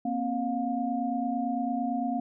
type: tone cluster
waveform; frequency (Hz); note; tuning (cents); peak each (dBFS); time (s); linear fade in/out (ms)
sine; 236.9 / 265.8 / 709; A#3 / C4 / F5; +28 / +27 / +26; -31; 0.05-2.2; 5
effects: none